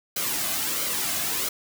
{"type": "noise with flanger", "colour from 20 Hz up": "white", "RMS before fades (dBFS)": -27, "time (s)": [0.16, 1.49], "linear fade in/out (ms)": 5, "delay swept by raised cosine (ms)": [1.1, 2.2], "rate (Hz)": 1.5, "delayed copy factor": -0.55, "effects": []}